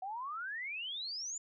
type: exponential sweep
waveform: sine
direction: up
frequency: 734 to 7200 Hz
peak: -38 dBFS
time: 0.02-1.38 s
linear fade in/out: 5 ms
effects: none